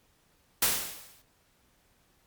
white noise with exponential decay, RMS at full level -22 dBFS, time 0.62-1.22 s, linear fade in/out 5 ms, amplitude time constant 130 ms, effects pink hiss -67 dBFS RMS until 2.26 s + MP3 96 kbps

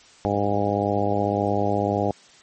harmonic tone, 101.8 Hz, G#2, 34 cents flat, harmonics 1 / 2 / 3 / 4 / 5 / 6 / 7 / 8, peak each -28 / -28 / -28 / -28 / -28 / -28 / -28 / -28 dBFS, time 0.25-2.11 s, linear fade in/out 0 ms, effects white hiss -51 dBFS RMS until 2.42 s + MP3 32 kbps

